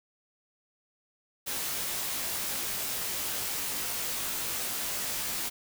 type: noise with comb filter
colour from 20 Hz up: white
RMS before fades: -33 dBFS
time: 1.46-5.5 s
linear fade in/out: 20 ms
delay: 19 ms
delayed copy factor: -0.75
effects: none